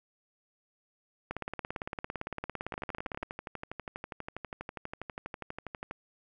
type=two click trains; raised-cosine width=0.5 ms; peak=-20 / -23 dBFS; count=35 / 40; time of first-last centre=1.31-3.231 / 2.74-5.911 s; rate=17.7 / 12.3 Hz; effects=none